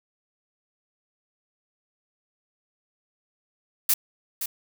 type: noise with echo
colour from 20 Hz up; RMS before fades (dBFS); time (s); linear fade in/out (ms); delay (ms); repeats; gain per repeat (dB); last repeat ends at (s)
blue; -20; 3.89-3.94; 5; 520; 1; -9; 4.46
effects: none